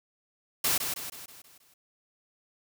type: noise with echo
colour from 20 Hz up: white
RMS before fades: -26 dBFS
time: 0.64-0.78 s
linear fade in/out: 5 ms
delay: 160 ms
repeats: 6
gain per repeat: -6 dB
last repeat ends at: 1.74 s
effects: none